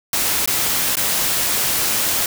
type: noise with dropouts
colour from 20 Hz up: white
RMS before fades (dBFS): -19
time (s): 0.13-2.26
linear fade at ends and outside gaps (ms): 2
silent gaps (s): 0.459-0.475 / 0.955-0.969
effects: none